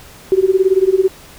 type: tone with tremolo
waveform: sine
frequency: 380 Hz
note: F#4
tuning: 46 cents sharp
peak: -6 dBFS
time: 0.32-1.08 s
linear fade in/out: 0 ms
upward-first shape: sine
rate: 18 Hz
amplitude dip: 90%
effects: pink hiss -40 dBFS RMS until 1.38 s